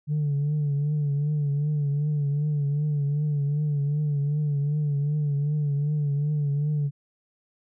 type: tone with vibrato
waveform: sine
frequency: 146.2 Hz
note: D3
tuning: 7 cents flat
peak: -20 dBFS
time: 0.07-6.91 s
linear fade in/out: 50 ms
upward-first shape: triangle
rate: 2.6 Hz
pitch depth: 71 cents each way
effects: tanh soft clip ceiling -20 dBFS